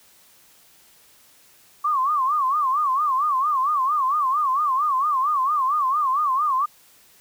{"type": "tone with vibrato", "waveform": "sine", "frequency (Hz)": 1125, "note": "C#6", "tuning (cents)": 25, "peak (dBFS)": -18, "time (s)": [1.84, 6.66], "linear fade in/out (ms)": 10, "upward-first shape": "sine", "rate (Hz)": 4.4, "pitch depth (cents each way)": 160, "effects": ["white hiss -54 dBFS RMS until 7.2 s"]}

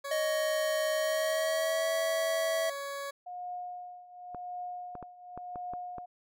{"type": "tone", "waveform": "20% pulse", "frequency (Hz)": 560, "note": "C#5", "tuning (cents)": 18, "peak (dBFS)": -31, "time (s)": [0.04, 3.11], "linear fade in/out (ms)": 10}
{"type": "tone with pitch glide", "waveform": "square", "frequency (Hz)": [622.3, 651.4], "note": ["D#5", "E5"], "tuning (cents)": [0, -21], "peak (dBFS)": -29, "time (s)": [0.11, 2.7], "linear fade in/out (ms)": 5, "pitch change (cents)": 79, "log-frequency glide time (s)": [0.93, 1.9]}
{"type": "tone with tremolo", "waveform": "sine", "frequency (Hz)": 718, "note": "F5", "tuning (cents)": 48, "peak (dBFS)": -35, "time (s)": [3.26, 6.06], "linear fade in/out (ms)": 10, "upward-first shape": "triangle", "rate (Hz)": 0.92, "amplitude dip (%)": 85}
{"type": "clicks", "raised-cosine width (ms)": 1, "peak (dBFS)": -28, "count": 7, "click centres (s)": [4.347, 4.953, 5.027, 5.376, 5.558, 5.736, 5.983]}
{"effects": []}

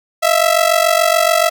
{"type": "ring-modulated tone", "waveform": "sawtooth", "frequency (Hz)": 659.3, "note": "E5", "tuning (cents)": 0, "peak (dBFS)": -4, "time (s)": [0.22, 1.5], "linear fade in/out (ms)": 20, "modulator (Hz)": 23.5, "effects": []}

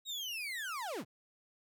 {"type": "linear sweep", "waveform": "35% pulse", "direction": "down", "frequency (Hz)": [3828, 87.31], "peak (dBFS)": -36, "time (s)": [0.05, 1.05], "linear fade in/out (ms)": 50, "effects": []}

